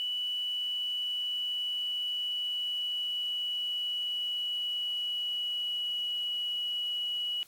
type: tone with pitch glide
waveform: sine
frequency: 2960 to 2929 Hz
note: F#7 to F#7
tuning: 0 to -18 cents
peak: -30 dBFS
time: 0-7.43 s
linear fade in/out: 0 ms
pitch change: -18 cents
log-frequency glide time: 0.41-6.15 s
effects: white hiss -58 dBFS RMS until 7.47 s + AAC 64 kbps